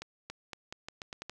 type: accelerating click train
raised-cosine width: 0.2 ms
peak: -23 dBFS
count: 9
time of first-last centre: 0.02-1.296 s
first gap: 280 ms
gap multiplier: 0.83
effects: none